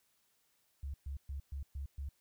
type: tone bursts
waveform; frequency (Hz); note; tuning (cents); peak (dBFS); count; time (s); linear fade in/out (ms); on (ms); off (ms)
sine; 69.6; C#2; +8; -38; 6; 0.83-2.09; 5; 110; 120
effects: white hiss -75 dBFS RMS until 2.2 s